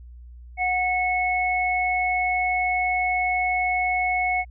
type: tone pair together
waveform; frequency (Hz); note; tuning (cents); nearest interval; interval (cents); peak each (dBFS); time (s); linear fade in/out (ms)
sine; 733 / 2197; F#5 / C#7; -16 / -16; octave + perfect fifth; 1900; -23; 0.57-4.45; 50
effects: added 60 Hz sine -40 dBFS peak until 4.5 s